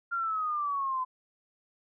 sine exponential sweep, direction down, 1400 to 1014 Hz, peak -28 dBFS, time 0.11-1.05 s, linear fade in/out 20 ms, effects none

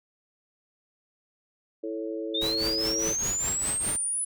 sine chord, A major, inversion second, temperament equal, 329.6 / 440 / 554.4 Hz, E4 / A4 / C#5, 0 / 0 / 0 cents, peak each -33 / -34 / -37 dBFS, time 1.83-3.13 s, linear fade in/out 10 ms
sine linear sweep, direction up, 3520 to 10070 Hz, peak -26 dBFS, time 2.34-4.25 s, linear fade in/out 10 ms
pink noise with tremolo, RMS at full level -33 dBFS, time 2.41-3.97 s, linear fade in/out 10 ms, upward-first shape triangle, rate 4.9 Hz, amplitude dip 90%
effects none

